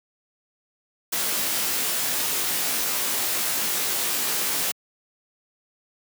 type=noise with comb filter; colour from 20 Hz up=white; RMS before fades=-25 dBFS; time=1.12-4.72 s; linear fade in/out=10 ms; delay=18 ms; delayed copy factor=+0.95; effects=high-pass 150 Hz 12 dB/octave